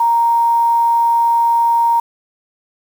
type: tone with quantisation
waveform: sine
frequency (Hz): 932.3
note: A#5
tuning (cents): 0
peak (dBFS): -10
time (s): 0-2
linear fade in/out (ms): 5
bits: 6
effects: none